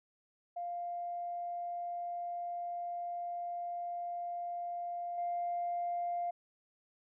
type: tone with level steps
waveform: sine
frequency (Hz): 698.5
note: F5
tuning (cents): 0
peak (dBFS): -36 / -32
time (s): 0.56-6.31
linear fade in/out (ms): 10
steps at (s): 5.18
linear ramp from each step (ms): 2
effects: tanh soft clip ceiling -28 dBFS